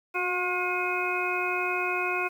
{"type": "harmonic tone with a mistuned harmonic", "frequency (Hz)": 358.9, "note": "F4", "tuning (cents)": 47, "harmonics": [1, 2, 3, 4, 6, 7], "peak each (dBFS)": [-32, -34, -33, -33, -36, -30], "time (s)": [0.14, 2.29], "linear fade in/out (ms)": 20, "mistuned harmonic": 1, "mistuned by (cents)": 20, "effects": ["9-bit"]}